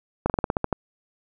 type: slowing click train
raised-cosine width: 1 ms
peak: -8 dBFS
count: 9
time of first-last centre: 0.26-0.727 s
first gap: 38 ms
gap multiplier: 1.12
effects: none